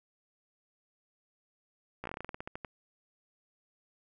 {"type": "slowing click train", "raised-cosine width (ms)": 0.5, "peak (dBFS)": -24, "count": 15, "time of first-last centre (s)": [2.04, 2.648], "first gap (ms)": 15, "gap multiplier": 1.15, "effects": []}